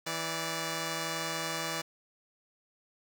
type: tone pair together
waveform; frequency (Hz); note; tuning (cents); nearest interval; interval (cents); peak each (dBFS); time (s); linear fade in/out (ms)
5% pulse; 163.5 / 582.6; E3 / D5; -14 / -14; octave + minor seventh; 2200; -24; 0.06-1.82; 10
effects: none